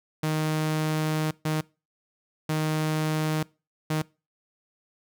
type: tone bursts at uneven times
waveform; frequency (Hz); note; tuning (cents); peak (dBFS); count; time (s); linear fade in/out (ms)
sawtooth; 155.56; D#3; 0; -20; 4; 0.23-1.31 / 1.45-1.61 / 2.49-3.43 / 3.9-4.02; 5
effects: noise-tail reverb RT60 0.3 s tail -23 dB re dry